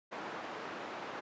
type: band-pass noise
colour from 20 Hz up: white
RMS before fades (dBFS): -43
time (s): 0.11-1.21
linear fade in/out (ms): 20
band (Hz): 230 to 1300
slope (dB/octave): 12
effects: resampled to 16000 Hz